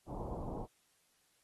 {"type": "low-pass noise", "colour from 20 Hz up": "pink", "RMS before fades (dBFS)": -42, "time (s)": [0.06, 0.67], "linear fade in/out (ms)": 50, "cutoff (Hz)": 1000, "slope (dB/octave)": 48, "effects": ["white hiss -73 dBFS RMS until 1.43 s", "AAC 32 kbps"]}